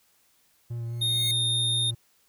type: tone with vibrato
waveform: triangle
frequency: 117.3 Hz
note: A#2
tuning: 11 cents sharp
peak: -28 dBFS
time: 0.7-1.95 s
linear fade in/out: 10 ms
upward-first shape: sine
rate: 4.7 Hz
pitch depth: 18 cents each way
type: tone with exponential growth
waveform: 5% pulse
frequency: 2146 Hz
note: C7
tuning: 43 cents sharp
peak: -20 dBFS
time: 0.85-1.31 s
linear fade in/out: 1 ms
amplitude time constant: 100 ms
type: tone with pitch glide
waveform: square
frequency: 3691 to 3661 Hz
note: A#7 to A#7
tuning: -18 to -32 cents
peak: -24 dBFS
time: 1.01-1.91 s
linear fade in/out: 10 ms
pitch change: -14 cents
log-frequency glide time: 1.29-1.37 s
effects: white hiss -65 dBFS RMS until 2.28 s